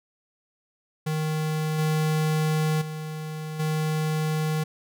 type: tone with level steps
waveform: square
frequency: 155.56 Hz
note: D#3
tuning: in tune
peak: -25 / -22 / -32 / -24 dBFS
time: 1.06-4.64 s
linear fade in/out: 10 ms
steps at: 1.78 / 2.81 / 3.59 s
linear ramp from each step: 10 ms
effects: none